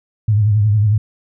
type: tone with vibrato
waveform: sine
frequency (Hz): 105.4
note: G#2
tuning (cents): +26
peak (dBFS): -10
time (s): 0.28-0.98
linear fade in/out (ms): 5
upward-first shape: triangle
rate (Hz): 11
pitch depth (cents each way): 95
effects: none